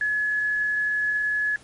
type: tone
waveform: sine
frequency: 1700 Hz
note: G#6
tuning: 40 cents sharp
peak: -21 dBFS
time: 0.01-1.56 s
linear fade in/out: 2 ms
effects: pink hiss -51 dBFS RMS until 1.63 s + MP3 48 kbps